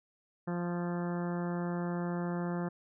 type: harmonic tone with a mistuned harmonic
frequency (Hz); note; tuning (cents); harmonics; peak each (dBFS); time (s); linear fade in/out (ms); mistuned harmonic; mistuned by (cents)
174.61; F3; 0; 1 / 2 / 3 / 4 / 5 / 6 / 7 / 8 / 9 / 10; -33 / -39 / -43 / -45 / -47 / -49 / -50 / -51 / -52 / -53; 0.47-2.69; 10; 8; -22
effects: none